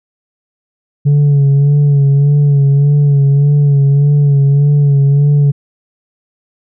sine tone with vibrato, 142.3 Hz, C#3, 46 cents sharp, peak -3 dBFS, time 1.05-5.52 s, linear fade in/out 20 ms, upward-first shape sine, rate 1.7 Hz, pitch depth 40 cents each way, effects tanh soft clip ceiling -5 dBFS

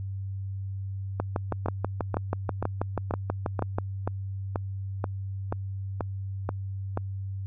two click trains, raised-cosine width 1 ms, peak -13 / -14 dBFS, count 17 / 12, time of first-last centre 1.2-3.785 / 1.66-6.974 s, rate 6.19 / 2.07 Hz, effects added 97 Hz sine -31 dBFS peak until 7.46 s

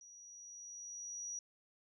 sine tone with level ramp, 5800 Hz, F#8, 35 cents flat, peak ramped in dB -55 to -40 dBFS, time 0.01-1.39 s, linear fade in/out 2 ms, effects none

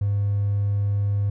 triangle tone with hard clipping, 101.2 Hz, G#2, 44 cents flat, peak -20 dBFS, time 0.01-1.3 s, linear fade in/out 5 ms, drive 4 dB, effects none

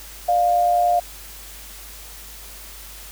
sine tone pair together, 592.8 / 703 Hz, D5 / F5, +16 / +11 cents, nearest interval minor third, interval 295 cents, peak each -24 / -15 dBFS, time 0.28-1 s, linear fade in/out 10 ms, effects added 50 Hz sine -42 dBFS peak until 3.11 s + white hiss -40 dBFS RMS until 3.11 s

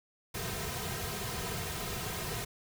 pink noise with comb filter, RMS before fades -37 dBFS, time 0.34-2.45 s, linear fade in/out 10 ms, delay 3.5 ms, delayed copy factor -0.8, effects none

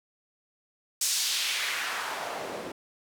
white noise with band-pass filter sweep, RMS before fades -31 dBFS, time 1.01-2.72 s, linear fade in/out 5 ms, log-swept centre 7000 to 330 Hz, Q 1.3, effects none

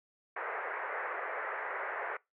white band-pass noise, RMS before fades -38 dBFS, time 0.36-2.17 s, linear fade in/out 5 ms, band 410 to 2000 Hz, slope 48 dB/octave, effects noise-tail reverb RT60 0.2 s tail -22 dB re dry

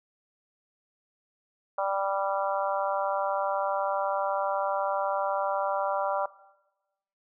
harmonic tone, 196 Hz, G3, in tune, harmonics 3 / 4 / 5 / 6 / 7, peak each -29 / -31 / -33 / -35 / -36 dBFS, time 1.78-6.26 s, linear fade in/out 5 ms, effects noise-tail reverb RT60 1.0 s tail -18 dB re dry

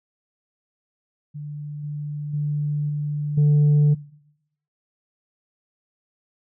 sine tone with level steps, 147.6 Hz, D3, 9 cents sharp, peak -30 / -27 / -21 / -23 / -11 dBFS, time 1.34-3.95 s, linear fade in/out 20 ms, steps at 1.83 / 2.33 / 2.89 / 3.37 s, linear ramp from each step 10 ms, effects noise-tail reverb RT60 0.8 s tail -22 dB re dry + tanh soft clip ceiling -12 dBFS

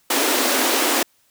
pink high-pass noise, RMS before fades -19 dBFS, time 0.1-1.03 s, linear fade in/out 5 ms, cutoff 240 Hz, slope 96 dB/octave, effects white hiss -61 dBFS RMS until 1.3 s

